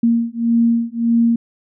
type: beating tone pair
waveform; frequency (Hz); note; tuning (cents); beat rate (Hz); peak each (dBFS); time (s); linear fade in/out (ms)
sine; 231.7 / 233.4; A#3 / A#3; -10 / +2; 1.7; -16; 0.03-1.36; 5
effects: none